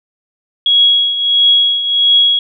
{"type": "tone with tremolo", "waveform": "sine", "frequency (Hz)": 3322, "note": "G#7", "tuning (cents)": 0, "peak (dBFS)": -5, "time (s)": [0.66, 2.39], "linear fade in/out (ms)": 2, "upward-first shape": "triangle", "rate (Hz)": 1.5, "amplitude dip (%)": 70, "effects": []}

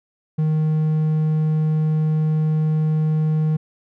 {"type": "tone with hard clipping", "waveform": "triangle", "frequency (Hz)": 155.56, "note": "D#3", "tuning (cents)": 0, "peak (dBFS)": -17, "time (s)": [0.38, 3.57], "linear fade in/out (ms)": 10, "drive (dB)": 6, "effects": []}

